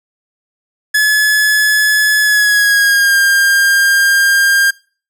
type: tone with pitch glide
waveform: 45% pulse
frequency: 1709 to 1603.8 Hz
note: G#6 to G6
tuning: +49 to +39 cents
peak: -8 dBFS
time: 0.94-4.71 s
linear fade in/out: 10 ms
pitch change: -110 cents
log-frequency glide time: 2.21-3.17 s
effects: noise-tail reverb RT60 0.4 s tail -24 dB re dry